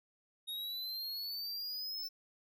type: exponential sweep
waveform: square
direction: up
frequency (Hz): 3729 to 5320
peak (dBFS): -39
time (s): 0.47-2.09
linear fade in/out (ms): 20
effects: none